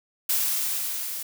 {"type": "noise with level ramp", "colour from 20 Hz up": "blue", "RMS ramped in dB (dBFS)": [-23, -33], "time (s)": [0.29, 1.23], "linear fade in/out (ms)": 5, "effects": []}